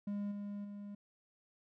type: tone with level steps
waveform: triangle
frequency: 203.6 Hz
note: G#3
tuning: 34 cents flat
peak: -34 / -38 / -42 dBFS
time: 0.07-0.95 s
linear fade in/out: 5 ms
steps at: 0.31 / 0.64 s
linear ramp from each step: 10 ms
effects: none